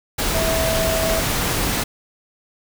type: tone in noise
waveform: sine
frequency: 651 Hz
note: E5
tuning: 22 cents flat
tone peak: -21 dBFS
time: 0.34-1.2 s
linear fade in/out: 10 ms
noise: pink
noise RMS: -21 dBFS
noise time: 0.18-1.84 s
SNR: -3 dB
effects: none